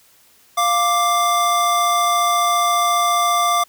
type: tone pair together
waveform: square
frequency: 698.5 / 1175.7 Hz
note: F5 / D6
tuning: 0 / +2 cents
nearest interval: major sixth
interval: 902 cents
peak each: -20 / -17 dBFS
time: 0.57-3.64 s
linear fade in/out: 10 ms
effects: white hiss -53 dBFS RMS until 3.68 s